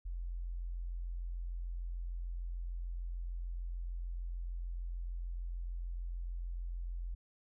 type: tone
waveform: sine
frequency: 43.35 Hz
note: F1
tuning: 12 cents flat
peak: -37 dBFS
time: 0.05-7.15 s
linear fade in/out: 10 ms
effects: none